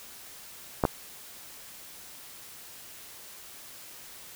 clicks, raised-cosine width 1 ms, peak -8 dBFS, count 2, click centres 0.838 / 0.852 s, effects white hiss -47 dBFS RMS until 4.35 s

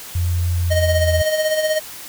sine tone with pitch glide, 87.31 to 83.46 Hz, F2 to E2, 0 to +22 cents, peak -16 dBFS, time 0.15-1.22 s, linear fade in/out 5 ms, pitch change -78 cents, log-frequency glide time 0.55-1.08 s
square tone with tremolo, 622.3 Hz, D#5, in tune, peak -15 dBFS, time 0.7-1.8 s, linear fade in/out 20 ms, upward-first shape sine, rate 16 Hz, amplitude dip 55%
effects white hiss -35 dBFS RMS until 2.08 s

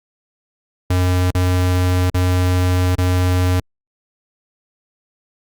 square tone with dropouts, 90.7 Hz, F#2, 34 cents flat, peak -14 dBFS, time 0.9-3.6 s, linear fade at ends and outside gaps 5 ms, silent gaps 1.308-1.348 / 2.101-2.143 / 2.953-2.982 s, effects Opus 48 kbps

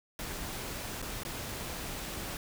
pink noise with dropouts, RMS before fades -39 dBFS, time 0.19-2.37 s, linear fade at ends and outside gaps 1 ms, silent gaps 1.018-1.025 / 1.234-1.25 s, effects none

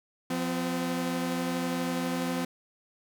sawtooth tone pair together, 174.61 / 255.8 Hz, F3 / C4, 0 / -39 cents, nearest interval perfect fifth, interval 661 cents, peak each -29 / -26 dBFS, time 0.3-2.45 s, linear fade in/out 5 ms, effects none

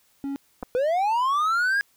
triangle tone, 277.2 Hz, C#4, in tune, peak -25 dBFS, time 0.24-0.36 s, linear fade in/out 0 ms
clicks, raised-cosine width 1 ms, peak -19 dBFS, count 2, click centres 0.627 / 0.631 s
triangle linear sweep, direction up, 480 to 1661.2 Hz, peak -18 dBFS, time 0.75-1.81 s, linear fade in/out 0 ms
effects white hiss -63 dBFS RMS until 1.96 s

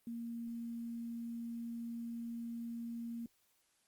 sine tone with quantisation, 233.1 Hz, A#3, in tune, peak -40 dBFS, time 0.07-3.26 s, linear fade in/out 2 ms, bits 11, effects white hiss -75 dBFS RMS until 3.87 s + Opus 32 kbps

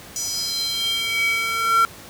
square tone with high-pass filter sweep, 454.5 Hz, A#4, 44 cents flat, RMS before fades -22 dBFS, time 0.16-1.85 s, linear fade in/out 0 ms, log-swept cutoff 6200 to 1300 Hz, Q 5.6, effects pink hiss -41 dBFS RMS until 2.09 s + high-pass 60 Hz 12 dB/octave

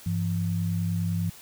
sine tone pair together, 100.07 / 170 Hz, G2 / F3, +36 / -46 cents, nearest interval major sixth, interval 918 cents, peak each -27 dBFS, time 0.06-1.3 s, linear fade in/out 5 ms, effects white hiss -48 dBFS RMS until 1.41 s

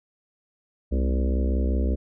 harmonic tone with a mistuned harmonic, 65.4 Hz, C2, in tune, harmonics 1 / 3 / 4 / 5 / 6 / 7 / 8 / 9, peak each -21 / -31 / -33 / -35 / -37 / -38 / -39 / -40 dBFS, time 0.91-1.96 s, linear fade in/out 20 ms, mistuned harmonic 3, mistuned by +80 cents, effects none

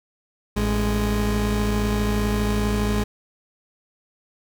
30% pulse tone pair together, 55.01 / 207.7 Hz, A1 / G#3, 0 / 0 cents, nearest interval octave + major seventh, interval 2300 cents, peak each -20 dBFS, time 0.56-3.04 s, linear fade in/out 10 ms, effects none

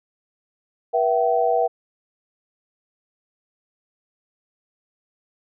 sine tone cluster, 482.3 / 664 / 765 Hz, B4 / E5 / G5, -41 / +12 / -42 cents, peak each -21 dBFS, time 0.93-1.68 s, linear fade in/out 20 ms, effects none

